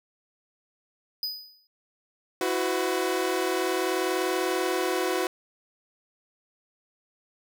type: tone with exponential decay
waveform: square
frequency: 4978 Hz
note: D#8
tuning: in tune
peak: -26 dBFS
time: 1.23-1.67 s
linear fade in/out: 1 ms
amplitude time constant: 94 ms
type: chord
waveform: sawtooth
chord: E suspended second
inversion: none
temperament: equal with one note detuned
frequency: 329.6 / 370 / 505.4 Hz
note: E4 / F#4 / B4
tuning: 0 / 0 / +40 cents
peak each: -27 / -23 / -27 dBFS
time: 2.41-5.27 s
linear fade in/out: 2 ms
effects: none